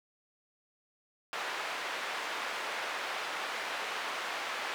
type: band-pass noise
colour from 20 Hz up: white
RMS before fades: -37 dBFS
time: 1.33-4.74 s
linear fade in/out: 0 ms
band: 540 to 2200 Hz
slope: 12 dB/octave
effects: none